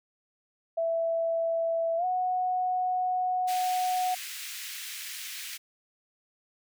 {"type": "tone with pitch glide", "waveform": "sine", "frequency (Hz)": [662, 734.5], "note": ["E5", "F#5"], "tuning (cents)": [7, -13], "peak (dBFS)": -25, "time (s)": [0.77, 4.15], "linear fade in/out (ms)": 10, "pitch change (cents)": 180, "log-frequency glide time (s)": [1.97, 2.05]}
{"type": "high-pass noise", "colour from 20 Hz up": "pink", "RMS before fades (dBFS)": -39, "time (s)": [3.47, 5.58], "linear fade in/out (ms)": 20, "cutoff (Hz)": 1900, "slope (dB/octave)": 24}
{"effects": []}